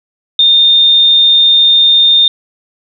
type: tone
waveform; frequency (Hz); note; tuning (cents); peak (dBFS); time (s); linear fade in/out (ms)
sine; 3637; A#7; -43; -4; 0.39-2.28; 2
effects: none